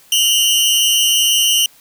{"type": "tone pair together", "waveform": "sawtooth", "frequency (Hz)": [2849, 3060], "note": ["F7", "G7"], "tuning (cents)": [34, -42], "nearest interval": "minor second", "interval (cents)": 124, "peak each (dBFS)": -11, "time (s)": [0.12, 1.66], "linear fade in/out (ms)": 2, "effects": ["white hiss -48 dBFS RMS until 1.8 s"]}